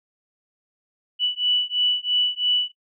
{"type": "beating tone pair", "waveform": "sine", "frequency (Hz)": [2960, 2963], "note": ["F#7", "F#7"], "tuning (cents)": [0, 2], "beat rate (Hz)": 3, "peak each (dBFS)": -22, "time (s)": [1.19, 2.72], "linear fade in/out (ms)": 50, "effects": ["noise-tail reverb RT60 0.1 s tail -22 dB re dry"]}